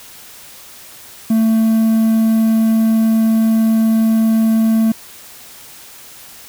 triangle tone with quantisation, 222.7 Hz, A3, 21 cents sharp, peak -8 dBFS, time 1.3-4.92 s, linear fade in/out 5 ms, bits 6, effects white hiss -38 dBFS RMS until 6.48 s

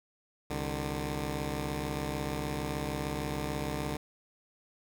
10% pulse tone pair together, 66.6 / 149.51 Hz, C2 / D3, +31 / +31 cents, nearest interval octave + major second, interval 1400 cents, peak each -27 dBFS, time 0.5-3.97 s, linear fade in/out 5 ms, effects none

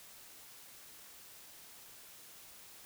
silence, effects white hiss -55 dBFS RMS until 2.85 s

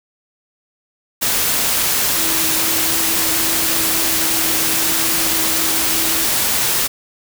sine tone in noise, 324.8 Hz, E4, 26 cents flat, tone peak -28 dBFS, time 2.16-6.26 s, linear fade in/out 20 ms, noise white, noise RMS -17 dBFS, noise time 1.21-6.88 s, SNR -14 dB, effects none

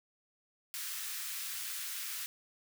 white high-pass noise, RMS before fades -40 dBFS, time 0.74-2.26 s, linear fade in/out 0 ms, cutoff 1300 Hz, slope 24 dB/octave, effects none

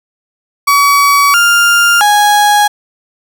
35% pulse tone with pitch steps, 1135 / 1400 / 829 Hz, C#6 / F6 / G#5, +41 / +4 / -3 cents, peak -4 dBFS, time 0.67-2.68 s, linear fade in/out 10 ms, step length 670 ms, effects none

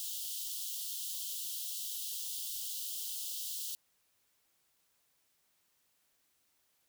white high-pass noise, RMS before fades -40 dBFS, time 0-3.75 s, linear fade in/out 0 ms, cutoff 2900 Hz, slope 96 dB/octave, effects white hiss -75 dBFS RMS until 6.88 s

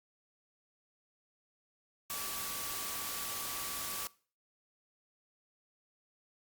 sine tone in noise, 1150 Hz, D6, 37 cents flat, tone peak -46 dBFS, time 2.1-4.07 s, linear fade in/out 0 ms, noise white, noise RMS -39 dBFS, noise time 2.1-4.07 s, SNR -10 dB, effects noise-tail reverb RT60 0.4 s tail -21 dB re dry + Opus 48 kbps

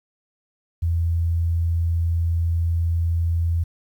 sine tone, 83.9 Hz, E2, 31 cents sharp, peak -18 dBFS, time 0.82-3.64 s, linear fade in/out 10 ms, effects 9-bit

